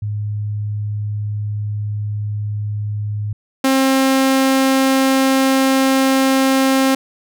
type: tone pair in turn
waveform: sine / sawtooth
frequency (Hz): 104.6 / 266.6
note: G#2 / C4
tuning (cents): +13 / +33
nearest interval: octave + major third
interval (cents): 1620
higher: second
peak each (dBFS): -19 / -8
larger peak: second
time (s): 0.02-3.33 / 3.64-6.95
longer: neither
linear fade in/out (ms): 5
effects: none